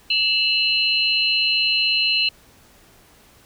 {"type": "tone cluster", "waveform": "sine", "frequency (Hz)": [2661, 2925, 4127], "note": ["E7", "F#7", "C8"], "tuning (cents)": [16, -21, -25], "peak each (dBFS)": -21, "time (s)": [0.1, 2.29], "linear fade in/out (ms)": 5, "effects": ["pink hiss -52 dBFS RMS until 3.45 s"]}